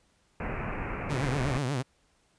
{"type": "low-pass noise", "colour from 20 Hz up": "pink", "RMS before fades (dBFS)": -34, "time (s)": [0.4, 1.58], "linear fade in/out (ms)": 2, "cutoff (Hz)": 2600, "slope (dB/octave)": 96}
{"type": "tone with vibrato", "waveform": "sawtooth", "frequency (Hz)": 134.3, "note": "C3", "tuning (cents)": 46, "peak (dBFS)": -24, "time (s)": [1.09, 1.83], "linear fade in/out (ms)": 20, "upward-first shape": "triangle", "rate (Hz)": 8.3, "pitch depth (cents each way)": 200}
{"effects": ["pink hiss -68 dBFS RMS until 2.38 s", "resampled to 22050 Hz"]}